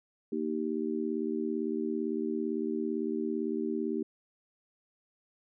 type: chord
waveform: sine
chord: Eb major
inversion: second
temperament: just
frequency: 233.3 / 311.1 / 388.9 Hz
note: Bb3 / Eb4 / G4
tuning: +2 / 0 / -14 cents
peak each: -34 dBFS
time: 0.32-4.03 s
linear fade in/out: 5 ms
effects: none